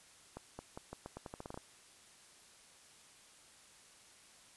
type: accelerating click train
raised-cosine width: 1 ms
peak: -30 dBFS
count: 13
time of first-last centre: 0.37-1.575 s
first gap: 220 ms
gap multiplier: 0.84
effects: white hiss -61 dBFS RMS until 4.56 s + resampled to 24000 Hz